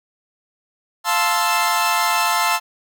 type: chord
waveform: sawtooth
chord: F major seventh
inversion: none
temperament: equal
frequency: 698.5 / 880 / 1046.5 / 1318.5 Hz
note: F5 / A5 / C6 / E6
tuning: 0 / 0 / 0 / 0 cents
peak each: -21 / -17 / -18 / -18 dBFS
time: 1.04-2.6 s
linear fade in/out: 50 ms
effects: none